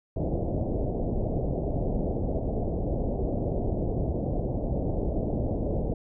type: low-pass noise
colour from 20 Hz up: pink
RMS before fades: -28 dBFS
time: 0.16-5.94 s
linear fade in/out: 5 ms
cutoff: 690 Hz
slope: 48 dB/octave
effects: none